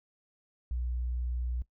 sine tone, 61 Hz, B1, 21 cents flat, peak -29 dBFS, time 0.71-1.62 s, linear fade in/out 0 ms, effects noise-tail reverb RT60 0.1 s tail -19 dB re dry + tanh soft clip ceiling -26 dBFS

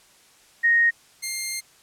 sine / 5% pulse tone pair in turn, 1864.7 / 2112 Hz, A#6 / C7, 0 / +16 cents, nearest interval major second, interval 216 cents, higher second, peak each -15 dBFS, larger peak neither, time 0.63-0.91 / 1.22-1.61 s, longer second, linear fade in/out 20 ms, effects white hiss -55 dBFS RMS until 1.82 s + low-pass 10000 Hz 12 dB/octave

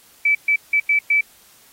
sine tone bursts at uneven times, 2308 Hz, D7, 31 cents flat, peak -13 dBFS, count 5, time 0.25-0.35 / 0.48-0.56 / 0.73-0.8 / 0.89-0.99 / 1.1-1.21 s, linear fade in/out 5 ms, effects white hiss -51 dBFS RMS until 1.72 s + AAC 48 kbps

